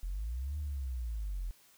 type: linear two-way sweep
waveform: sine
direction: up then down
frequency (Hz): 41.04 to 75.9 to 41.04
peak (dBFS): -33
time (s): 0.03-1.51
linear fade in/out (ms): 0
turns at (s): 0.58
effects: tanh soft clip ceiling -30 dBFS + white hiss -63 dBFS RMS until 1.77 s